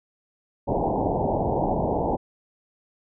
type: low-pass noise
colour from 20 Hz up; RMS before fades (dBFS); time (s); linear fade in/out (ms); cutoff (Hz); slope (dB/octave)
white; -24; 0.67-2.17; 20; 910; 96
effects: none